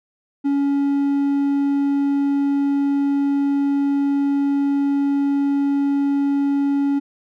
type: tone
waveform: triangle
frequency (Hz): 280.8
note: C#4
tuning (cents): +22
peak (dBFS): -14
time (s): 0.44-7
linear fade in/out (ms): 20
effects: none